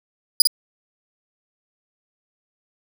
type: tone with echo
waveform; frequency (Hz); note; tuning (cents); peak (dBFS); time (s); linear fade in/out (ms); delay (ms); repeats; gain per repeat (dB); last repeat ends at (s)
sawtooth; 4904; D#8; -26; -5; 0.4-0.42; 2; 52; 1; -5; 0.472
effects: none